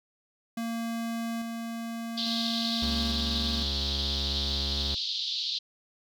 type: tone with tremolo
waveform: square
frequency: 230 Hz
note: A#3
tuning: 23 cents flat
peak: -31 dBFS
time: 0.57-3.63 s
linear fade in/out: 5 ms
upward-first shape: square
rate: 0.59 Hz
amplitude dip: 30%
type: band-pass noise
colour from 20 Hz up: white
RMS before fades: -32 dBFS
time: 2.17-5.59 s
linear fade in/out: 10 ms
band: 3400 to 4500 Hz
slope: 48 dB/octave
type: tone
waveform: 45% pulse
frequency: 69 Hz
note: C#2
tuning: 7 cents flat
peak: -31 dBFS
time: 2.82-4.95 s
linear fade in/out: 5 ms
effects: none